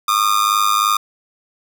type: tone with amplitude modulation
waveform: 45% pulse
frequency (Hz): 1214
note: D#6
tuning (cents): -43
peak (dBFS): -10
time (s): 0.08-0.97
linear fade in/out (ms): 5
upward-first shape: sine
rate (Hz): 103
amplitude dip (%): 80
effects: none